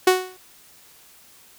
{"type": "tone with exponential decay", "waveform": "sawtooth", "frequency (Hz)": 370, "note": "F#4", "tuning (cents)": 0, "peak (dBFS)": -6, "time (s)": [0.07, 0.37], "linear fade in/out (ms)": 5, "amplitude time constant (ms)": 65, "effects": ["white hiss -51 dBFS RMS until 1.58 s"]}